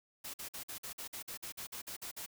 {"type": "noise bursts", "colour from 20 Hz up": "white", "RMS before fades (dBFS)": -44, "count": 14, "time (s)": [0.24, 2.263], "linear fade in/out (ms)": 10, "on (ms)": 99, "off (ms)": 49, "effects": []}